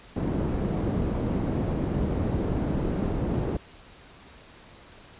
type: low-pass noise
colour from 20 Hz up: white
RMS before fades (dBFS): -27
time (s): 0.16-3.57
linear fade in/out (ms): 5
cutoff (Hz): 290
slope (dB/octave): 12
effects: pink hiss -50 dBFS RMS until 5.19 s + resampled to 8000 Hz